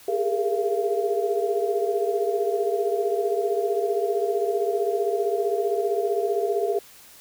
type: tone cluster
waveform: sine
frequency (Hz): 402.6 / 418 / 462.7 / 683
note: G4 / G#4 / A#4 / F5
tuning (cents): +46 / +11 / -13 / -39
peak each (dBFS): -25 / -27 / -28 / -28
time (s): 0.08-6.79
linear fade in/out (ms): 5
effects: white hiss -49 dBFS RMS until 7.2 s